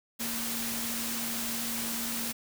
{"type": "tone in noise", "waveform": "sine", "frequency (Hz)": 231.7, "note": "A#3", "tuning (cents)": -10, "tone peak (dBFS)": -38, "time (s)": [0.19, 2.33], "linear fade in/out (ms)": 20, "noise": "white", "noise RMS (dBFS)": -34, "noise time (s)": [0.19, 2.33], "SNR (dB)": -7, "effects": []}